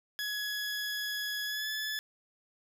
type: tone with pitch glide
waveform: 20% pulse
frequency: 1683 to 1724.3 Hz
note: G#6 to A6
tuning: +23 to -35 cents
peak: -28 dBFS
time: 0.19-1.99 s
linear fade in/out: 0 ms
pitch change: +42 cents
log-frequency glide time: 1.45-1.68 s
effects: none